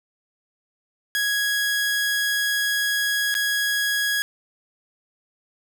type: tone with dropouts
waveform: sawtooth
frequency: 1661.2 Hz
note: G#6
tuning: in tune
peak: -17 dBFS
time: 1.15-4.22 s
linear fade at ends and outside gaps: 0 ms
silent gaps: 3.342-3.351 s
effects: none